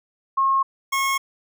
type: tone pair in turn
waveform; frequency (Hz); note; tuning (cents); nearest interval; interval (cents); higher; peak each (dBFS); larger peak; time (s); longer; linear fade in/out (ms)
sine / 25% pulse; 1080 / 1088.1; C#6 / C#6; -45 / -33; unison; 12; second; -16; neither; 0.37-0.63 / 0.92-1.18; neither; 10
effects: none